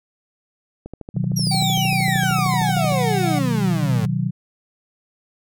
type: click train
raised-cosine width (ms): 2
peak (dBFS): -20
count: 28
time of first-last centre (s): 0.86-2.921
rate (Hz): 13.1
type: chord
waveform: sine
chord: B major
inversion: none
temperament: equal with one note detuned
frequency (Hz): 125.19 / 155.56 / 185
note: B2 / D#3 / F#3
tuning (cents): +24 / 0 / 0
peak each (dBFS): -23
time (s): 1.14-4.31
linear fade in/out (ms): 20
type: exponential sweep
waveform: 35% pulse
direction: down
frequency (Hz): 5800 to 104.2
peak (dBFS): -20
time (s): 1.36-4.06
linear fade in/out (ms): 10
type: tone with pitch glide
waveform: square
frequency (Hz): 769 to 743.2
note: G5 to F#5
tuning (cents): -33 to +7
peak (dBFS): -24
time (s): 1.51-3.39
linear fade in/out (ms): 5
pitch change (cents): -60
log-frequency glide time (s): 2.2-2.45
effects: none